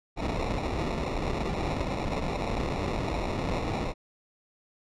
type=noise with sample-and-hold; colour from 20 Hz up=pink; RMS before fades=-30 dBFS; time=0.16-3.94 s; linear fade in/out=50 ms; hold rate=1575 Hz; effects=low-pass 5000 Hz 12 dB/octave